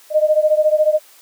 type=beating tone pair; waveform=sine; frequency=609 / 623 Hz; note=D#5 / D#5; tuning=-37 / +2 cents; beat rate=14 Hz; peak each=-13 / -15 dBFS; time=0.1-1 s; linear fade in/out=50 ms; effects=white hiss -47 dBFS RMS until 1.21 s + high-pass 400 Hz 12 dB/octave